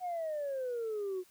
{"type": "exponential sweep", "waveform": "sine", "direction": "down", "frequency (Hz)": [740, 360], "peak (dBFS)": -32, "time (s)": [0, 1.24], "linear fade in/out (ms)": 50, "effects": ["tanh soft clip ceiling -31 dBFS", "white hiss -64 dBFS RMS until 1.3 s"]}